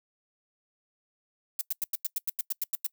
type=noise bursts; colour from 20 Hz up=violet; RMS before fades=-29 dBFS; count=12; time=1.59-2.866 s; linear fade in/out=2 ms; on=22 ms; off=92 ms; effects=noise-tail reverb RT60 0.1 s tail -24 dB re dry